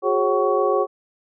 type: tone cluster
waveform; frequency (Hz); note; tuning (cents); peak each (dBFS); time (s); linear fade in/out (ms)
sine; 365.6 / 412.6 / 543 / 755 / 1120; F#4 / G#4 / C#5 / F#5 / C#6; -21 / -11 / -36 / +35 / +18; -23 / -21 / -22 / -26 / -24; 0.02-0.87; 50
effects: none